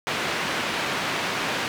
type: band-pass noise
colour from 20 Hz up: white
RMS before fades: -27 dBFS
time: 0.07-1.68 s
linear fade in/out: 0 ms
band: 130 to 2600 Hz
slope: 12 dB/octave
effects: none